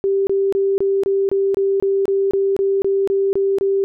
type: tone bursts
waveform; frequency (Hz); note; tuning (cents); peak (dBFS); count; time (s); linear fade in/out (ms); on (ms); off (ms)
sine; 392; G4; 0; -14; 15; 0.04-3.84; 0; 230; 25
effects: none